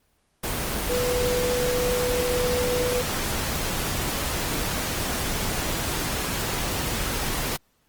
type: tone in noise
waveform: sine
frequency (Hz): 493.9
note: B4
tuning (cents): 0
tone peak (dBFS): -23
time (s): 0.89-3.02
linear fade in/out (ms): 10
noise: pink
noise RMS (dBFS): -27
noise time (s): 0.43-7.57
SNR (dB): +1
effects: pink hiss -67 dBFS RMS until 7.88 s + Opus 24 kbps